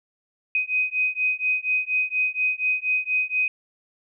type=beating tone pair; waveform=sine; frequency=2507 / 2511.2 Hz; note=D#7 / D#7; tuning=+12 / +15 cents; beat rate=4.2 Hz; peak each=-24 dBFS; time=0.55-3.48 s; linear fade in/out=2 ms; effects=none